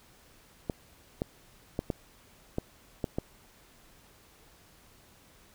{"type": "clicks", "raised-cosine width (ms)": 2, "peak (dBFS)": -16, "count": 7, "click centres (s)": [0.698, 1.219, 1.791, 1.902, 2.584, 3.042, 3.185], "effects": ["pink hiss -59 dBFS RMS until 5.54 s"]}